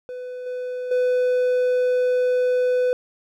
triangle tone with level steps, 500 Hz, B4, 21 cents sharp, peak -28 / -24 / -15 dBFS, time 0.09-2.93 s, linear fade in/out 0 ms, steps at 0.46 / 0.91 s, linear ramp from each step 5 ms, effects none

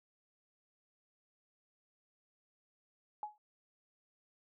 sine tone with exponential decay, 843 Hz, G#5, 26 cents sharp, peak -34 dBFS, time 3.23-3.38 s, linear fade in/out 1 ms, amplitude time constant 31 ms, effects none

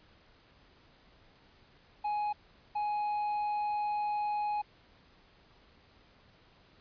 triangle tone bursts at uneven times, 835 Hz, G#5, 9 cents sharp, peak -28 dBFS, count 2, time 2.04-2.33 / 2.75-4.62 s, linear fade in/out 10 ms, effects pink hiss -62 dBFS RMS until 6.8 s + resampled to 11025 Hz

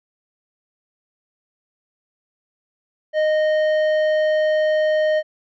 triangle tone with tanh clipping, 618 Hz, D#5, 12 cents flat, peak -17 dBFS, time 3.13-5.23 s, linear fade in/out 50 ms, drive 14 dB, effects none

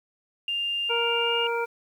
sine tone with pitch glide, 2800 to 2821 Hz, F7 to F7, +4 to +17 cents, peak -25 dBFS, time 0.48-1.47 s, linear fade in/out 2 ms, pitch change +13 cents, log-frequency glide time 1.21-1.34 s
harmonic tone, 467.8 Hz, A#4, 6 cents sharp, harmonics 1 / 2 / 3 / 5, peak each -27 / -30 / -32 / -34 dBFS, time 0.89-1.66 s, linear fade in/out 20 ms
effects 9-bit

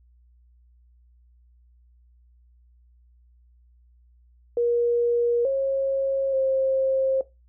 sine tone with pitch steps, 475.5 / 542 / 532 Hz, A#4 / C#5 / C5, +34 / -39 / +29 cents, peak -19 dBFS, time 4.57-7.21 s, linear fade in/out 2 ms, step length 880 ms, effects noise-tail reverb RT60 0.2 s tail -17 dB re dry + added 60 Hz sine -54 dBFS peak until 7.48 s

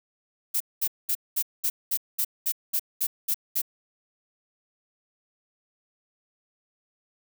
violet noise bursts, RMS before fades -25 dBFS, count 12, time 0.54-3.618 s, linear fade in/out 10 ms, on 64 ms, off 210 ms, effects none

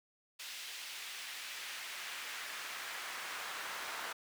brown noise with high-pass filter sweep, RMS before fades -44 dBFS, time 0.39-4.13 s, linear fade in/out 10 ms, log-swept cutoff 3000 to 1200 Hz, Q 1.1, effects none

